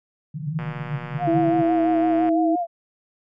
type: band-pass noise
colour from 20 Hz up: white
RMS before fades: -29 dBFS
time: 0.34-1.62 s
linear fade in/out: 5 ms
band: 140 to 160 Hz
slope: 96 dB/octave
type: click train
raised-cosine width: 0.5 ms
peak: -20 dBFS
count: 205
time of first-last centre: 0.59-2.29 s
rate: 120 Hz
type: tone with vibrato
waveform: sine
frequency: 693 Hz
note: F5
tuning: 14 cents flat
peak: -21 dBFS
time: 1.18-2.67 s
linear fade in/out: 50 ms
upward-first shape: sine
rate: 5.9 Hz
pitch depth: 56 cents each way
type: tone with pitch glide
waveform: sine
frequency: 329.6 to 322.3 Hz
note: E4 to E4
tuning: 0 to -39 cents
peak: -18 dBFS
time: 1.27-2.56 s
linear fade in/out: 10 ms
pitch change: -39 cents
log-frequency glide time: 1.6-1.89 s
effects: none